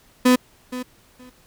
35% pulse tone with echo, 251.3 Hz, B3, 30 cents sharp, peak -10 dBFS, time 0.25-0.36 s, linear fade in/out 10 ms, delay 470 ms, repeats 2, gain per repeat -15 dB, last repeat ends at 1.3 s, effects pink hiss -55 dBFS RMS until 1.46 s

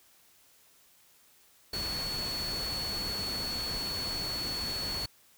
sine tone in noise, 4407 Hz, C#8, 11 cents flat, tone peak -33 dBFS, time 1.73-5.06 s, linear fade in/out 5 ms, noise pink, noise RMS -39 dBFS, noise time 1.73-5.06 s, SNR +3 dB, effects white hiss -62 dBFS RMS until 5.37 s

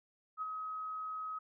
sine tone with ADSR envelope, 1270 Hz, D#6, 35 cents sharp, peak -34 dBFS, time 0.37-1.39 s, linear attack 48 ms, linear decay 23 ms, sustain -4 dB, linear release 10 ms, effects none

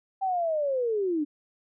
sine linear sweep, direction down, 784 to 284.4 Hz, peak -24 dBFS, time 0.21-1.25 s, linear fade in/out 20 ms, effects none

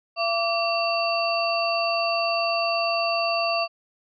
sine tone cluster, 677 / 1161 / 2716 / 4596 Hz, E5 / D6 / F7 / D8, +46 / -20 / -49 / -38 cents, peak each -24 / -28 / -28 / -29 dBFS, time 0.16-3.68 s, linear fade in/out 50 ms, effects none

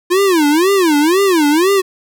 square tone with vibrato, 340.2 Hz, F4, 45 cents flat, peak -10 dBFS, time 0.1-1.82 s, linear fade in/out 20 ms, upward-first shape sine, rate 2 Hz, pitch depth 280 cents each way, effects none

